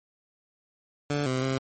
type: tone with pitch steps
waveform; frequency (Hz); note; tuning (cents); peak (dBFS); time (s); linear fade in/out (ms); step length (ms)
15% pulse; 145.3 / 129.4 / 132.7; D3 / C3 / C3; -18 / -19 / +25; -19; 1.1-1.58; 2; 160
effects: MP3 32 kbps